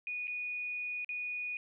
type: tone with dropouts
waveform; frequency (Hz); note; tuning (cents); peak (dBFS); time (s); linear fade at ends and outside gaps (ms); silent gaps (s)
sine; 2465; D#7; -17; -35; 0.07-1.57; 1; 0.272-0.279 / 1.046-1.091
effects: none